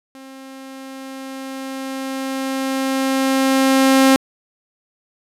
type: tone with level ramp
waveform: sawtooth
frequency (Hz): 266.8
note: C4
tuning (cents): +34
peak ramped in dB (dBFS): -33 to -5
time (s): 0.15-4.16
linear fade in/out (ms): 0
effects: resampled to 32000 Hz